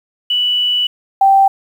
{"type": "tone pair in turn", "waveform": "sine", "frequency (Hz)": [2960, 781.3], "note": ["F#7", "G5"], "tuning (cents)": [0, -6], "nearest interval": "octave + major seventh", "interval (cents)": 2306, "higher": "first", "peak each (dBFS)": [-12, -6], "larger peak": "second", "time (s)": [[0.3, 0.87], [1.21, 1.48]], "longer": "first", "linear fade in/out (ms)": 5, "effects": ["7-bit"]}